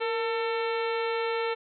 harmonic tone with a mistuned harmonic, 447.5 Hz, A4, 29 cents sharp, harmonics 1 / 2 / 3 / 4 / 5 / 6 / 7 / 8 / 9, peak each -28 / -34 / -36 / -40 / -38 / -41 / -45 / -47 / -45 dBFS, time 0-1.55 s, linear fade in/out 20 ms, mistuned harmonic 1, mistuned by +56 cents, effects none

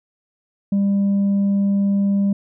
sine tone, 199.1 Hz, G3, 27 cents sharp, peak -12 dBFS, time 0.72-2.33 s, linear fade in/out 5 ms, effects tanh soft clip ceiling -14 dBFS

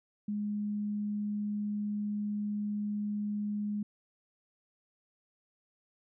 sine tone, 207.7 Hz, G#3, in tune, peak -31 dBFS, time 0.28-3.83 s, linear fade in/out 5 ms, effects none

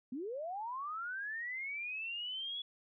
sine linear sweep, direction up, 233.1 to 3403 Hz, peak -38 dBFS, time 0.12-2.62 s, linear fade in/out 5 ms, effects none

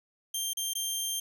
15% pulse tone with dropouts, 3172 Hz, G7, 20 cents sharp, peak -23 dBFS, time 0.34-1.2 s, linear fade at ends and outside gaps 5 ms, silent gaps 0.534-0.57 / 0.736-0.752 s, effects none

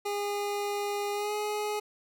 25% pulse tone with pitch glide, 408.4 to 419.6 Hz, G#4 to G#4, -29 to +18 cents, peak -26 dBFS, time 0.05-1.8 s, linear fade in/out 10 ms, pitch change +47 cents, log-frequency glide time 1.13-1.33 s, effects none

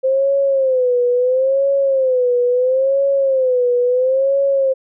sine tone with vibrato, 520 Hz, C5, 11 cents flat, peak -12 dBFS, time 0.03-4.74 s, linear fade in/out 20 ms, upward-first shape sine, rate 0.74 Hz, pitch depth 110 cents each way, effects none

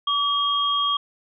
sine tone pair together, 1146 / 3249 Hz, D6 / G#7, -43 / -39 cents, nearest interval octave + tritone, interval 1804 cents, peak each -22 dBFS, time 0.07-0.97 s, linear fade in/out 5 ms, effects none

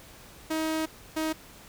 sawtooth tone pair in turn, 316.8 / 315.6 Hz, D#4 / D#4, +31 / +25 cents, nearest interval unison, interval 6 cents, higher first, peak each -23 dBFS, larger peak neither, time 0.5-0.86 / 1.16-1.33 s, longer first, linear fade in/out 10 ms, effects pink hiss -50 dBFS RMS until 1.68 s

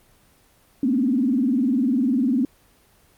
sine tone with vibrato, 254.6 Hz, C4, 47 cents flat, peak -17 dBFS, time 0.83-2.45 s, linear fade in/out 2 ms, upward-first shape sine, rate 20 Hz, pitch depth 220 cents each way, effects pink hiss -57 dBFS RMS until 3.17 s + Opus 24 kbps

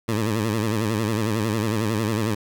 15% pulse tone with vibrato, 109 Hz, A2, 16 cents flat, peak -15 dBFS, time 0.08-2.35 s, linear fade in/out 10 ms, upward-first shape sine, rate 11 Hz, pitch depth 110 cents each way, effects 8-bit

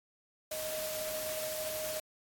sine tone in noise, 622.3 Hz, D#5, in tune, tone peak -37 dBFS, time 0.51-2 s, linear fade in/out 5 ms, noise white, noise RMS -40 dBFS, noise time 0.51-2 s, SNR 0 dB, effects AAC 64 kbps

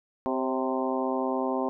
harmonic tone with a mistuned harmonic, 130 Hz, C3, 11 cents flat, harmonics 2 / 3 / 4 / 5 / 6 / 7 / 8, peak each -30 / -32 / -33 / -34 / -35 / -35 / -36 dBFS, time 0.26-1.69 s, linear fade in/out 0 ms, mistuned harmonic 4, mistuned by +46 cents, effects none

